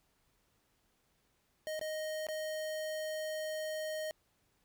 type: tone with dropouts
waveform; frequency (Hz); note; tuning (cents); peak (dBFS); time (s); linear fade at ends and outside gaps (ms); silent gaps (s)
square; 622.3; D#5; 0; -37; 1.67-4.11; 0; 1.793-1.813 / 2.268-2.286
effects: pink hiss -75 dBFS RMS until 4.64 s